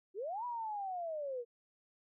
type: linear two-way sweep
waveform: sine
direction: up then down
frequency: 349.2 to 987.8 to 462.9 Hz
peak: -37 dBFS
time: 0.14-1.45 s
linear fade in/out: 50 ms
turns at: 0.45 s
effects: none